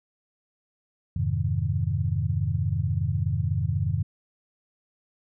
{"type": "chord", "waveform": "sine", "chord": "F minor seventh", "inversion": "none", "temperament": "equal with one note detuned", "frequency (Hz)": [87.31, 103.83, 131.87, 155.56], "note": ["F2", "Ab2", "C3", "Eb3"], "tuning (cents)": [0, 0, 14, 0], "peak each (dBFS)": [-28, -27, -29, -30], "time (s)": [1.16, 4.03], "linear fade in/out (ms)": 5, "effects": []}